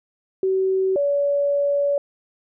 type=tone pair in turn; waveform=sine; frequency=380 / 569.4 Hz; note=F#4 / C#5; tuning=+46 / +46 cents; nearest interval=perfect fifth; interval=700 cents; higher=second; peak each=-17 dBFS; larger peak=neither; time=0.43-0.96 / 0.96-1.98 s; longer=second; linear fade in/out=2 ms; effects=none